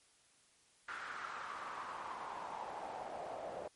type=noise with band-pass filter sweep; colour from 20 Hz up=pink; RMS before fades=-45 dBFS; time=0.88-3.68 s; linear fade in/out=5 ms; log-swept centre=1500 to 600 Hz; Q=3.8; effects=white hiss -69 dBFS RMS until 3.75 s + MP3 48 kbps